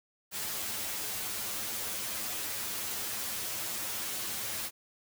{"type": "noise with comb filter", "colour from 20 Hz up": "white", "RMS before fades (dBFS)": -36, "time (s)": [0.31, 4.71], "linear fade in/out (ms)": 50, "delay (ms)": 9.3, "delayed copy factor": 0.95, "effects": []}